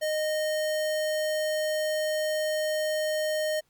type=tone; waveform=square; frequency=617 Hz; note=D#5; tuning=15 cents flat; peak=-26 dBFS; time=0.01-3.61 s; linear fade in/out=20 ms; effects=pink hiss -70 dBFS RMS until 3.69 s + MP3 96 kbps